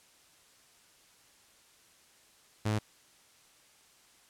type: tone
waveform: sawtooth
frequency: 107.2 Hz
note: A2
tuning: 45 cents flat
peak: -24 dBFS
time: 2.65-2.79 s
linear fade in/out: 10 ms
effects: white hiss -62 dBFS RMS until 4.29 s + low-pass 10000 Hz 12 dB/octave